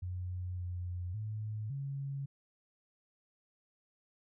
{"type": "tone with pitch steps", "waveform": "sine", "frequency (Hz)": [90.5, 89.2, 107.4, 138.4], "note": ["F#2", "F2", "A2", "C#3"], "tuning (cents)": [-38, 37, -41, -2], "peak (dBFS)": -36, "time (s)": [0.02, 2.26], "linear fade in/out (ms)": 10, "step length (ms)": 560, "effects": []}